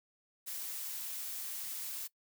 blue noise, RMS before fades -41 dBFS, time 0.46-2.08 s, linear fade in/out 20 ms, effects noise-tail reverb RT60 0.1 s tail -21 dB re dry

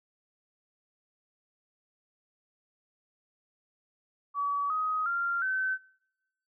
sine tone with pitch steps, 1140 / 1257.6 / 1387.4 / 1530.5 Hz, C#6 / D#6 / F6 / G6, +48 / +18 / -12 / -42 cents, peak -27 dBFS, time 4.34-5.78 s, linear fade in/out 50 ms, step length 360 ms, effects noise-tail reverb RT60 0.8 s tail -23 dB re dry

